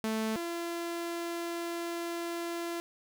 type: tone pair in turn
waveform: sawtooth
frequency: 220 / 340.5 Hz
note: A3 / F4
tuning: 0 / -44 cents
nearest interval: minor sixth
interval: 756 cents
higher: second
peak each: -26 / -30 dBFS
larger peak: first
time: 0.04-0.36 / 0.36-2.8 s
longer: second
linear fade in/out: 0 ms
effects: none